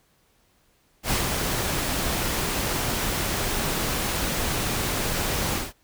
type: noise with ADSR envelope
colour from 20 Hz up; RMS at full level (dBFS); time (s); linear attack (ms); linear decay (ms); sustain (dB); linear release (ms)
pink; -23; 1.03-5.73; 81; 140; -3; 180
effects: pink hiss -64 dBFS RMS until 5.83 s